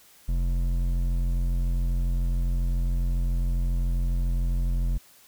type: tone with hard clipping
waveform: triangle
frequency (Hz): 43.65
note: F1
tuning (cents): 0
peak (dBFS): -24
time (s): 0.28-4.98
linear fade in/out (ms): 10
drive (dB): 13
effects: white hiss -55 dBFS RMS until 5.27 s